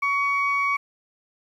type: tone pair together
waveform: sine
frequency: 1124 / 2248 Hz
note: C#6 / C#7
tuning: +24 / +24 cents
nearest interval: octave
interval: 1200 cents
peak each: -22 dBFS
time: 0.02-0.77 s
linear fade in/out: 10 ms
effects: tanh soft clip ceiling -14 dBFS + 9-bit